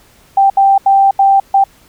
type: tone bursts at uneven times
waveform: sine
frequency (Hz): 785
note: G5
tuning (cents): +2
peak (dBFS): -5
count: 5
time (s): 0.37-0.5 / 0.57-0.78 / 0.86-1.11 / 1.19-1.4 / 1.54-1.64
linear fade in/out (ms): 5
effects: pink hiss -47 dBFS RMS until 1.88 s